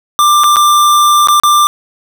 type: tone with dropouts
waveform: square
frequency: 1186 Hz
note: D6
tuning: 17 cents sharp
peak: -6 dBFS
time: 0.19-1.67 s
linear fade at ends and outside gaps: 0 ms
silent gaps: 0.436-0.441 / 0.56-0.567 / 1.273-1.285 / 1.399-1.435 s
effects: none